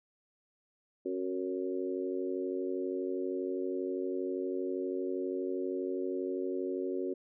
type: harmonic tone with a mistuned harmonic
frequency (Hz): 92.5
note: F#2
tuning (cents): 0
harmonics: 3 / 4 / 5 / 6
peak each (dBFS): -38 / -34 / -40 / -43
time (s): 1.05-7.14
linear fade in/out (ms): 10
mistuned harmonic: 3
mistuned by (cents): -34
effects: none